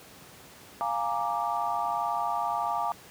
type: chord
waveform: sine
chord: Bb dominant seventh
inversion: second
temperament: equal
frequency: 698.5 / 830.6 / 932.3 / 1174.7 Hz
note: F5 / Ab5 / Bb5 / D6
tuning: 0 / 0 / 0 / 0 cents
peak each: -32 dBFS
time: 0.81-2.92 s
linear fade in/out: 0 ms
effects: pink hiss -50 dBFS RMS until 3.1 s + high-pass 100 Hz 12 dB/octave